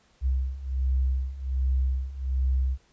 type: beating tone pair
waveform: sine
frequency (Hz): 64.4 / 65.7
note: C2 / C2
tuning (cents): -27 / +8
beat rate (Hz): 1.3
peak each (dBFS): -28 / -25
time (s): 0.21-2.78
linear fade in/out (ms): 50
effects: pink hiss -63 dBFS RMS until 2.92 s + resampled to 16000 Hz